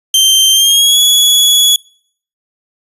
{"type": "tone with pitch glide", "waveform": "sawtooth", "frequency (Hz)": [3136, 3381], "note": ["G7", "G#7"], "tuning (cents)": [0, 30], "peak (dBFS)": -3, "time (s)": [0.14, 1.76], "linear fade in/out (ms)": 2, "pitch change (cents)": 130, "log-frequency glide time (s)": [0.52, 0.99], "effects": ["noise-tail reverb RT60 0.6 s tail -26 dB re dry", "resampled to 32000 Hz"]}